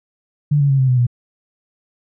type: tone with pitch steps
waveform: sine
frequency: 146.83 / 141.42 / 136.21 / 131.19 / 126.35 / 121.7 Hz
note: D3 / C#3 / C#3 / C3 / B2 / B2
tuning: 0 / +35 / -30 / +5 / +40 / -25 cents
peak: -11 dBFS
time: 0.51-1.068 s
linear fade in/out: 10 ms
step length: 93 ms
effects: none